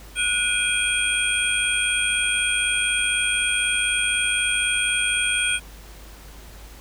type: tone cluster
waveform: sine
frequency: 1464 / 2404 / 2508 / 3256 / 8750 Hz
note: F#6 / D7 / D#7 / G#7 / C#9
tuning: -19 / +40 / +13 / -35 / -24 cents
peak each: -26 dBFS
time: 0.15-5.6 s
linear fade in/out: 50 ms
effects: added 51 Hz sine -41 dBFS peak until 6.8 s + pink hiss -46 dBFS RMS until 6.8 s